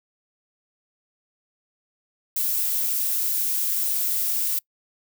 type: noise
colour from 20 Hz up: violet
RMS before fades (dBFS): -24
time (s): 2.36-4.59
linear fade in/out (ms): 5
effects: noise-tail reverb RT60 0.1 s tail -25 dB re dry